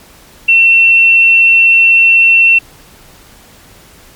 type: tone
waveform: sine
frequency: 2704 Hz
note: E7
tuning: 43 cents sharp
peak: -3 dBFS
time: 0.48-2.59 s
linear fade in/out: 10 ms
effects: pink hiss -40 dBFS RMS until 4.15 s + MP3 96 kbps